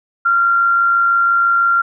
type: tone with amplitude modulation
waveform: sine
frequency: 1381 Hz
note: F6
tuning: 20 cents flat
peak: -9 dBFS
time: 0.25-1.82 s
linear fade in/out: 10 ms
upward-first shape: sine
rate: 106 Hz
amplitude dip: 30%
effects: none